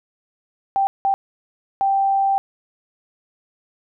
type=tone bursts at uneven times; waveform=sine; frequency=784 Hz; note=G5; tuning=in tune; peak=-15 dBFS; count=3; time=0.76-0.87 / 1.05-1.14 / 1.81-2.38 s; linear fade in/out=0 ms; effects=none